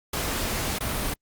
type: noise with dropouts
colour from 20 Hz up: pink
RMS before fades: -28 dBFS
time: 0.13-1.14 s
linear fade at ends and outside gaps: 5 ms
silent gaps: 0.787-0.806 s
effects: Opus 48 kbps